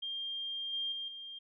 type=tone with level steps; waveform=sine; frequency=3200 Hz; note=G7; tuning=35 cents sharp; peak=-36 / -33 / -37 / -43 dBFS; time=0.02-1.39 s; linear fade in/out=10 ms; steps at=0.73 / 0.92 / 1.08 s; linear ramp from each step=2 ms; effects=none